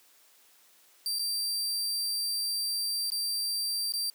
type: tone with dropouts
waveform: sawtooth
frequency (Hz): 4699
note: D8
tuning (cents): 0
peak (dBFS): -26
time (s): 1.06-4.1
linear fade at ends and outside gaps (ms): 1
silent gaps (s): 1.187-1.193 / 3.102-3.119 / 3.922-3.937
effects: white hiss -61 dBFS RMS until 4.14 s + high-pass 300 Hz 12 dB/octave